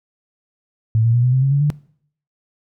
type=tone with pitch steps; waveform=sine; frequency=111.3 / 115.83 / 120.54 / 125.44 / 130.54 / 135.84 / 141.37 / 147.12 Hz; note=A2 / A#2 / B2 / B2 / C3 / C#3 / C#3 / D3; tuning=+20 / -11 / -42 / +27 / -4 / -35 / +34 / +3 cents; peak=-12 dBFS; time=0.95-1.702 s; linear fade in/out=0 ms; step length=94 ms; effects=noise-tail reverb RT60 0.6 s tail -21 dB re dry